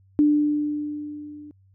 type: tone with level ramp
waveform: sine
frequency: 296.6 Hz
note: D4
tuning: 17 cents sharp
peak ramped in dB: -13 to -39 dBFS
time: 0.19-1.51 s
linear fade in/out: 0 ms
effects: added 96 Hz sine -54 dBFS peak until 1.74 s